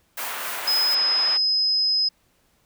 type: band-pass noise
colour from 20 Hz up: pink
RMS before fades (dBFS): -33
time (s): 0.17-1.38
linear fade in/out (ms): 20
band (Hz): 920 to 2600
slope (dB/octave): 12
type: noise with tremolo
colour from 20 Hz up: blue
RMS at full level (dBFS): -31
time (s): 0.17-0.95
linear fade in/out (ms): 5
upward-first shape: triangle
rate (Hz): 3.9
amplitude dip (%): 45
type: tone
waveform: sine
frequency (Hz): 5070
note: D#8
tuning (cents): +32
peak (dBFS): -18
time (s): 0.67-2.09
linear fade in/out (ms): 10
effects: pink hiss -64 dBFS RMS until 2.65 s